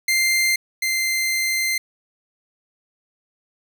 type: tone pair in turn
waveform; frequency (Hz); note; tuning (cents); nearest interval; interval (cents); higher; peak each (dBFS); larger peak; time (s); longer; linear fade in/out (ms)
sawtooth; 2093 / 2083; C7 / C7; 0 / -8; unison; 8; first; -13 / -16; first; 0.08-0.56 / 0.82-1.78; second; 5
effects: none